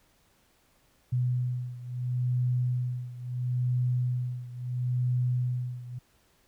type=beating tone pair; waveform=sine; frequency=124.2 / 124.94 Hz; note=B2 / B2; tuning=+10 / +20 cents; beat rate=0.74 Hz; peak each=-28 / -31 dBFS; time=1.12-5.99 s; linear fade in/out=10 ms; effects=pink hiss -66 dBFS RMS until 6.47 s